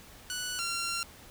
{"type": "tone pair in turn", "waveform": "10% pulse", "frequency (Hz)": [1480, 1375.1], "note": ["F#6", "F6"], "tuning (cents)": [0, -27], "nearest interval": "minor second", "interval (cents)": 127, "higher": "first", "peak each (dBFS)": [-25, -23], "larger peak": "second", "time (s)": [[0.3, 0.59], [0.59, 1.03]], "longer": "second", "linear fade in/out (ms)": 0, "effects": ["pink hiss -52 dBFS RMS until 1.3 s"]}